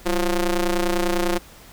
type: ring-modulated tone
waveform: sawtooth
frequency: 179 Hz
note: F3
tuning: 43 cents sharp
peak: -12 dBFS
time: 0.05-1.39 s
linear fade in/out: 20 ms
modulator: 164 Hz
effects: pink hiss -46 dBFS RMS until 1.72 s